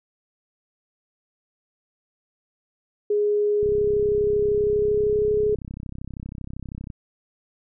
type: tone with pitch glide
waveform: sine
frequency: 415.3 to 421.6 Hz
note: G#4 to G#4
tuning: 0 to +26 cents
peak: -18 dBFS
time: 3.1-5.55 s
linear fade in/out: 5 ms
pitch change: +26 cents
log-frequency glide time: 4.52-5.3 s
type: click train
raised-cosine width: 5 ms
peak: -22 dBFS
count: 108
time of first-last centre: 3.63-6.902 s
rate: 32.7 Hz
effects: none